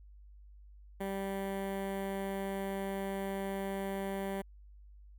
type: tone with notch filter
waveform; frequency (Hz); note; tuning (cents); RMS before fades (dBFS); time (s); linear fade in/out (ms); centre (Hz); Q
15% pulse; 195.2; G3; -7; -37; 1-4.42; 10; 5200; 0.53
effects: added 50 Hz sine -52 dBFS peak until 5.18 s

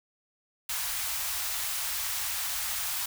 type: band-stop noise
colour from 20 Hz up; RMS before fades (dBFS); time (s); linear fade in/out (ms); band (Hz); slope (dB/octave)
white; -32; 0.69-3.06; 5; 100 to 750; 24
effects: none

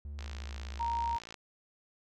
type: tone with pitch glide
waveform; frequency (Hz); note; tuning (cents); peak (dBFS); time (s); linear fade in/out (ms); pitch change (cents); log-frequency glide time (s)
triangle; 72.4 to 68.65; D2 to C#2; -24 to -16; -37; 0.05-1.16; 0; -92; 0.18-0.71
type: click train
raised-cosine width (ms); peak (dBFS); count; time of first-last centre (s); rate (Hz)
0.2; -28; 66; 0.19-1.342; 56.4
type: tone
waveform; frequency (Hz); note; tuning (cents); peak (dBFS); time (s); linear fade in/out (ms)
sine; 932.3; A#5; 0; -30; 0.79-1.19; 20
effects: none

